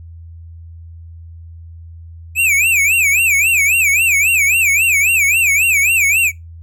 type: tone with vibrato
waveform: square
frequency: 2464 Hz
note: D#7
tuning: 17 cents flat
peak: -11 dBFS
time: 2.35-6.32 s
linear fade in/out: 50 ms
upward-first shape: sine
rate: 3.7 Hz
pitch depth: 200 cents each way
effects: noise-tail reverb RT60 0.2 s tail -24 dB re dry + added 83 Hz sine -32 dBFS peak until 6.62 s